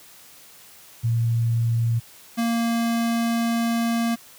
sine / square tone pair in turn, 115.9 / 231.8 Hz, A#2 / A#3, -10 / -10 cents, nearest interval octave, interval 1200 cents, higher second, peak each -18 / -21 dBFS, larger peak first, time 1.03-2 / 2.37-4.16 s, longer second, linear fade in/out 20 ms, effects white hiss -48 dBFS RMS until 4.38 s + high-pass 60 Hz 12 dB/octave

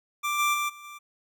25% pulse tone with level steps, 1178 Hz, D6, 5 cents sharp, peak -22 / -18 / -22 / -40 / -37 dBFS, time 0.23-0.99 s, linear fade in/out 20 ms, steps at 0.38 / 0.53 / 0.68 / 0.83 s, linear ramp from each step 20 ms, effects none

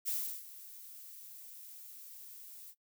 violet noise with ADSR envelope, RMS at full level -34 dBFS, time 0.05-2.75 s, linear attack 31 ms, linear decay 340 ms, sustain -17 dB, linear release 59 ms, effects noise-tail reverb RT60 0.1 s tail -19 dB re dry

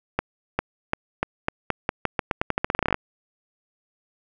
accelerating click train, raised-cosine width 0.5 ms, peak -6 dBFS, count 23, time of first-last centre 0.19-2.944 s, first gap 400 ms, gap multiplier 0.86, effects none

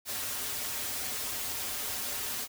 white noise with comb filter, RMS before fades -35 dBFS, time 0.05-2.48 s, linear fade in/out 50 ms, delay 6 ms, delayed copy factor -0.9, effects none

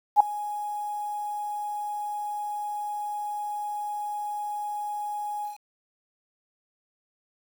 sine tone with ADSR envelope, 832 Hz, G#5, 3 cents sharp, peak -9 dBFS, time 0.16-5.58 s, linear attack 43 ms, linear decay 3 ms, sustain -20 dB, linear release 130 ms, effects 8-bit

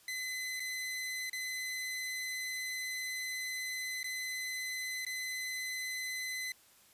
sawtooth tone with dropouts, 2027 Hz, B6, 45 cents sharp, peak -33 dBFS, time 0.08-6.52 s, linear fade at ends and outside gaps 2 ms, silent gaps 0.597-0.602 / 1.297-1.33 / 4.031-4.042 / 5.05-5.065 s, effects white hiss -63 dBFS RMS until 6.93 s + resampled to 32000 Hz

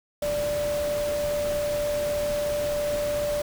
sine tone in noise, 587.3 Hz, D5, in tune, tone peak -24 dBFS, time 0.22-3.42 s, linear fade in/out 5 ms, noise pink, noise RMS -35 dBFS, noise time 0.22-3.42 s, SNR +8 dB, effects none

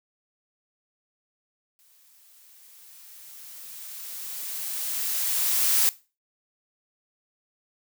blue noise with exponential growth, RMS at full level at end -20 dBFS, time 1.79-5.89 s, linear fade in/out 0 ms, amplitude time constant 890 ms, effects noise-tail reverb RT60 0.3 s tail -18 dB re dry

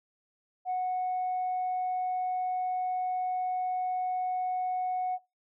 sine tone, 736 Hz, F#5, 9 cents flat, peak -26 dBFS, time 0.65-5.19 s, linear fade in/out 50 ms, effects noise-tail reverb RT60 0.2 s tail -20 dB re dry + tanh soft clip ceiling -25 dBFS

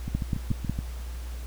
two click trains, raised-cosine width 5 ms, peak -18 / -13 dBFS, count 6 / 4, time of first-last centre 0.08-0.789 / 0.15-0.696 s, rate 7.05 / 5.49 Hz, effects added 60 Hz sine -33 dBFS peak until 1.46 s + pink hiss -48 dBFS RMS until 1.46 s

